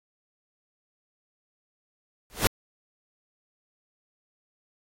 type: noise with exponential growth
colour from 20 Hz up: pink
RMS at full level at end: -18 dBFS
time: 2.3-2.47 s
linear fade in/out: 0 ms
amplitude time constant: 36 ms
effects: AAC 48 kbps